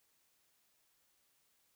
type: silence
effects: white hiss -75 dBFS RMS until 1.75 s